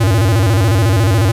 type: tone with vibrato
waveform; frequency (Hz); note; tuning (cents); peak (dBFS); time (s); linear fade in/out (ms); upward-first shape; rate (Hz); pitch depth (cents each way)
square; 103.83; G#2; 0; -10; 0-1.32; 10; square; 14; 180
effects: resampled to 32000 Hz + 8-bit